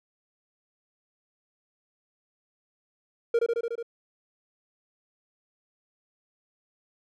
triangle tone with echo, 466.7 Hz, A#4, 2 cents sharp, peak -17 dBFS, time 3.34-3.39 s, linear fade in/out 5 ms, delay 73 ms, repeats 6, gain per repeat -2 dB, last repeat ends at 3.828 s, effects none

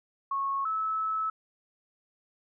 sine tone pair in turn, 1098 / 1301.6 Hz, C#6 / E6, -17 / -22 cents, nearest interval minor third, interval 295 cents, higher second, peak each -27 / -27 dBFS, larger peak neither, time 0.31-0.65 / 0.65-1.3 s, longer second, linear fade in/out 5 ms, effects none

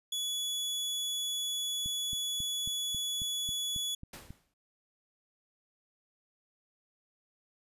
sawtooth tone, 3400 Hz, G#7, 40 cents sharp, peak -29 dBFS, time 0.12-3.95 s, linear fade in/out 5 ms
click train, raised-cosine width 5 ms, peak -32 dBFS, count 10, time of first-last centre 1.86-4.306 s, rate 3.68 Hz
pink noise with exponential decay, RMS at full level -43 dBFS, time 4.13-4.54 s, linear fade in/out 5 ms, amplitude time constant 87 ms
effects resampled to 32000 Hz

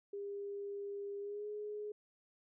sine tone with pitch glide, 402.8 to 418.9 Hz, G4 to G#4, +47 to +15 cents, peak -40 dBFS, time 0.13-1.92 s, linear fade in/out 5 ms, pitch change +68 cents, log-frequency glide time 1.2-1.47 s, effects none

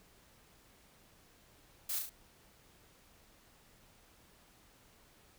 blue noise with echo, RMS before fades -37 dBFS, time 1.89-1.99 s, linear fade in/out 5 ms, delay 35 ms, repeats 3, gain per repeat -4 dB, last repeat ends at 2.095 s, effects pink hiss -64 dBFS RMS until 5.38 s

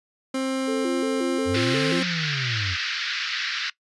30% pulse tone, 264.4 Hz, C4, 18 cents sharp, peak -21 dBFS, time 0.34-2.03 s, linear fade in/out 5 ms
sine tone with vibrato, 392 Hz, G4, in tune, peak -25 dBFS, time 0.67-2.01 s, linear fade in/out 20 ms, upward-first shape square, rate 2.8 Hz, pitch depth 210 cents each way
triangle linear two-way sweep, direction up then down, 83.2 to 183.5 to 83.2 Hz, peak -25 dBFS, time 1.45-2.77 s, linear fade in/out 50 ms, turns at 2.03 s
pink band-pass noise, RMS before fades -28 dBFS, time 1.54-3.7 s, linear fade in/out 5 ms, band 1400 to 5200 Hz, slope 48 dB/octave
effects noise-tail reverb RT60 0.1 s tail -19 dB re dry + resampled to 24000 Hz

